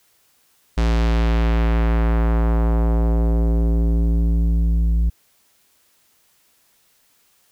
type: tone with low-pass filter sweep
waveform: square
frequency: 56.6 Hz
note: A1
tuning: 50 cents sharp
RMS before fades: -17 dBFS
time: 0.77-5.1 s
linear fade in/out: 10 ms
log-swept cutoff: 5700 to 120 Hz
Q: 0.92
effects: white hiss -60 dBFS RMS until 7.51 s